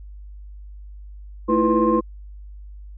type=tone cluster; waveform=sine; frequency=221.9 / 322.3 / 339.5 / 495.6 / 1057 Hz; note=A3 / E4 / F4 / B4 / C6; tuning=+15 / -39 / -49 / +6 / +17 cents; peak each=-21 dBFS; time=1.48-2.01 s; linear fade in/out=20 ms; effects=tanh soft clip ceiling -7 dBFS + added 50 Hz sine -36 dBFS peak until 2.97 s